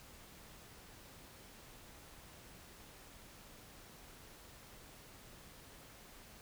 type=silence; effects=pink hiss -57 dBFS RMS until 6.41 s